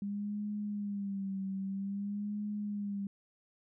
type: tone with vibrato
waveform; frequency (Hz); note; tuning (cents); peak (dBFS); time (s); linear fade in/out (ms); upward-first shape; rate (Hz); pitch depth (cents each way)
sine; 200.3; G3; +38; -34; 0.02-3.07; 2; sine; 0.51; 68
effects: none